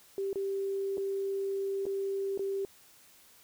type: tone with dropouts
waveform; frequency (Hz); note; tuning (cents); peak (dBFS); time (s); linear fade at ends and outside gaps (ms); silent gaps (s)
sine; 392; G4; 0; -30; 0.18-2.65; 1; 0.33-0.357 / 0.972-0.979 / 1.855-1.865 / 2.376-2.393
effects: white hiss -59 dBFS RMS until 3.43 s